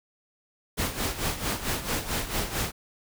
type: noise with tremolo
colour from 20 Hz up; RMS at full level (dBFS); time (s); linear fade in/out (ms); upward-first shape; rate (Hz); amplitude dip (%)
pink; -27; 0.77-2.72; 20; sine; 4.5; 70
effects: none